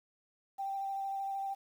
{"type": "tone with vibrato", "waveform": "sine", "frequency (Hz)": 784, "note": "G5", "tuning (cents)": 0, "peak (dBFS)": -34, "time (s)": [0.58, 1.55], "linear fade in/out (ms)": 20, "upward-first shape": "sine", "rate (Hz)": 13, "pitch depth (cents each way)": 9, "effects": ["10-bit"]}